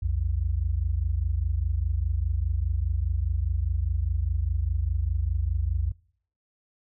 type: tone pair together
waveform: sine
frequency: 59.88 / 84.8 Hz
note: A#1 / E2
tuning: +47 / +50 cents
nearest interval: tritone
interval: 603 cents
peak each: -26 dBFS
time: 0.02-5.92 s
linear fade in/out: 10 ms
effects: noise-tail reverb RT60 0.6 s tail -24 dB re dry